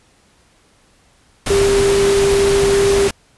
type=tone in noise; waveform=sine; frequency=397.3 Hz; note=G4; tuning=23 cents sharp; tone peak=-11 dBFS; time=1.5-3.08 s; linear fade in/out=5 ms; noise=pink; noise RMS=-20 dBFS; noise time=1.46-3.11 s; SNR=+6 dB; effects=pink hiss -54 dBFS RMS until 3.37 s + resampled to 24000 Hz